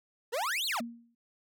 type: exponential two-way sweep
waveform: 40% pulse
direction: up then down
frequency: 424.8 to 4452 to 536 Hz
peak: -29 dBFS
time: 0.32-0.81 s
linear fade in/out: 20 ms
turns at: 0.66 s
type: tone with exponential decay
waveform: sine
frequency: 234.3 Hz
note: A#3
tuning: 9 cents sharp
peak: -31 dBFS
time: 0.8-1.15 s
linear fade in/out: 5 ms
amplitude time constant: 74 ms
effects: none